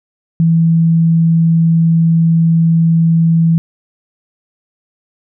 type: tone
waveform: sine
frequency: 164.81 Hz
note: E3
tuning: in tune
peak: -7 dBFS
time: 0.4-3.58 s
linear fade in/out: 0 ms
effects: none